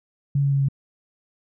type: tone with pitch steps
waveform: sine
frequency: 140.8 / 139.67 / 138.54 / 137.43 Hz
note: C#3 / C#3 / C#3 / C#3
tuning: +27 / +13 / -1 / -15 cents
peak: -17 dBFS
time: 0.35-0.686 s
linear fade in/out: 5 ms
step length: 84 ms
effects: none